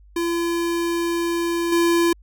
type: tone with level steps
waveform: square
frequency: 340 Hz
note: F4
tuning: 46 cents flat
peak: -21 / -16 dBFS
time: 0.16-2.13 s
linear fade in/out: 5 ms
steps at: 1.72 s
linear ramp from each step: 5 ms
effects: added 50 Hz sine -46 dBFS peak until 2.22 s

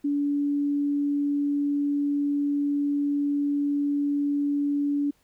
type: tone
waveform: sine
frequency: 287 Hz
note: D4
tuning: 40 cents flat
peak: -22 dBFS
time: 0.04-5.11 s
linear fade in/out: 10 ms
effects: pink hiss -66 dBFS RMS until 5.23 s

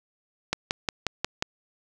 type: click train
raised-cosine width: 0.2 ms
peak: -7 dBFS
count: 6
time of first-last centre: 0.53-1.424 s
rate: 5.59 Hz
effects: none

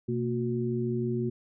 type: tone cluster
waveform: sine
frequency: 124.5 / 230.7 / 363.6 Hz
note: B2 / A#3 / F#4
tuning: +14 / -18 / -30 cents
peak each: -31 dBFS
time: 0.08-1.3 s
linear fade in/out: 10 ms
effects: none

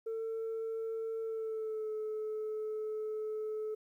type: tone with pitch glide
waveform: sine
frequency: 448.8 to 431.5 Hz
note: A4 to A4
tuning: +34 to -34 cents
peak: -33 dBFS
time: 0.06-3.75 s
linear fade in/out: 10 ms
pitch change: -68 cents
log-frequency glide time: 1.22-1.91 s
effects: tanh soft clip ceiling -33 dBFS + 12-bit

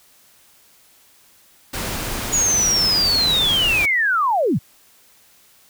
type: noise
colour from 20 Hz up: pink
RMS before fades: -26 dBFS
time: 1.73-3.86 s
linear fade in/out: 10 ms
type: linear sweep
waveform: sine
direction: down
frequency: 6830 to 84 Hz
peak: -15 dBFS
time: 2.32-4.59 s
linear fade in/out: 20 ms
effects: white hiss -53 dBFS RMS until 5.69 s

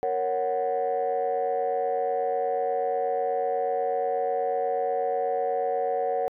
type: chord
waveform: sine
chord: F# major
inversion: first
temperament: equal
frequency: 466.2 / 554.4 / 740 Hz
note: A#4 / C#5 / F#5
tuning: 0 / 0 / 0 cents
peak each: -27 / -28 / -26 dBFS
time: 0.03-6.28 s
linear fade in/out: 0 ms
effects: tanh soft clip ceiling -18 dBFS

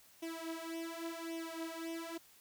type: tone with flanger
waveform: sawtooth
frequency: 329.6 Hz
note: E4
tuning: in tune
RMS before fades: -43 dBFS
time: 0.22-2.18 s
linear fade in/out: 10 ms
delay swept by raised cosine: 0.33 to 5.73 ms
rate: 0.89 Hz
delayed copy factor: +0.9
effects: white hiss -63 dBFS RMS until 2.4 s

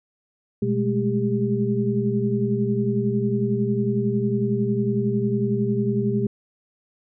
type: tone cluster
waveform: sine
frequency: 123.4 / 203.2 / 214.2 / 398.6 Hz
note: B2 / G#3 / A3 / G4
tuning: -1 / -38 / -46 / +29 cents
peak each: -25 dBFS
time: 0.62-6.27 s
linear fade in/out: 5 ms
effects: none

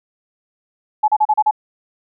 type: tone bursts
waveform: sine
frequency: 853 Hz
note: G#5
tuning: 46 cents sharp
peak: -10 dBFS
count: 6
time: 1.03-1.511 s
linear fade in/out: 10 ms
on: 51 ms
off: 35 ms
effects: none

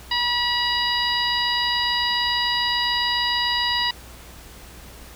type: harmonic tone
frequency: 967 Hz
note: B5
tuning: 37 cents flat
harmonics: 1 / 2 / 3 / 4 / 5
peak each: -26 / -26 / -26 / -26 / -26 dBFS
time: 0.11-3.91 s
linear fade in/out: 5 ms
effects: added 60 Hz sine -44 dBFS peak until 5.15 s + pink hiss -44 dBFS RMS until 5.15 s

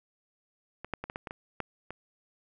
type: clicks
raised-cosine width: 0.5 ms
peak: -24 / -16 / -21 / -22 / -20 / -23 / -23 / -17 / -24 dBFS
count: 9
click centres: 0.846 / 0.937 / 1.04 / 1.099 / 1.159 / 1.272 / 1.309 / 1.603 / 1.906 s
effects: none

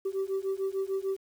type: beating tone pair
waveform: sine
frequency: 383.5 / 390.2 Hz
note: G4 / G4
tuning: -38 / -8 cents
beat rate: 6.7 Hz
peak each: -30 dBFS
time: 0.05-1.17 s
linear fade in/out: 10 ms
effects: tanh soft clip ceiling -25 dBFS + 9-bit

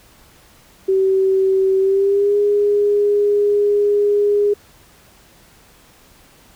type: tone with pitch glide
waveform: sine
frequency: 383.2 to 410.7 Hz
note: G4 to G#4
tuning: -39 to -19 cents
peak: -12 dBFS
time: 0.88-4.54 s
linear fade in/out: 10 ms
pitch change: +120 cents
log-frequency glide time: 1.79-2.37 s
effects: pink hiss -49 dBFS RMS until 6.55 s

